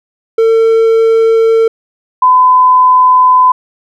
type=tone pair in turn; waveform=triangle / sine; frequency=451 / 1012.5 Hz; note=A4 / B5; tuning=+43 / +43 cents; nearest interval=octave + major second; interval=1400 cents; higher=second; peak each=-3 dBFS; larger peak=neither; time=0.38-1.68 / 2.22-3.52 s; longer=neither; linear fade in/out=5 ms; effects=none